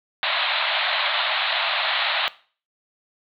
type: band-pass noise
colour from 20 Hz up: white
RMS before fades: -23 dBFS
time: 0.23-2.28 s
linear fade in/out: 0 ms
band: 590 to 4100 Hz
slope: 96 dB/octave
effects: noise-tail reverb RT60 0.4 s tail -18 dB re dry